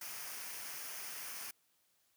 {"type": "noise with comb filter", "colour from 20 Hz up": "white", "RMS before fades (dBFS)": -45, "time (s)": [0.01, 1.51], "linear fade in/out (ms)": 5, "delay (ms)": 0.26, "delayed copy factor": -0.55, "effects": ["white hiss -75 dBFS RMS until 2.16 s", "high-pass 60 Hz 12 dB/octave"]}